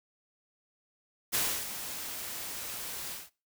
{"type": "noise with ADSR envelope", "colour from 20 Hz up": "white", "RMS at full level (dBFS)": -28, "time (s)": [1.32, 3.3], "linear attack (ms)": 28, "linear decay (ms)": 300, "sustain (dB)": -11, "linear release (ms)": 190, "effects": ["noise-tail reverb RT60 0.3 s tail -20 dB re dry"]}